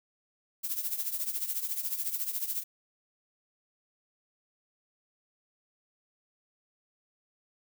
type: noise with tremolo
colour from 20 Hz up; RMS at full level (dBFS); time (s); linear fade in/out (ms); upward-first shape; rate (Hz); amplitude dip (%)
violet; -30; 0.63-2.64; 20; triangle; 14; 80
effects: none